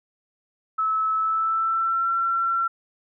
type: tone with pitch glide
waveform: sine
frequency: 1300 to 1356 Hz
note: E6 to E6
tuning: -24 to +49 cents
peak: -20 dBFS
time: 0.78-2.68 s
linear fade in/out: 10 ms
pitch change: +73 cents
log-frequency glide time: 1.14-2.09 s
effects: none